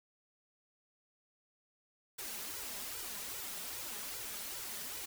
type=noise with flanger; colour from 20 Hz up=white; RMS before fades=-43 dBFS; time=2.18-5.06 s; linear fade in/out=10 ms; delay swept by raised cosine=2 to 5 ms; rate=2.5 Hz; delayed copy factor=+0.95; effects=none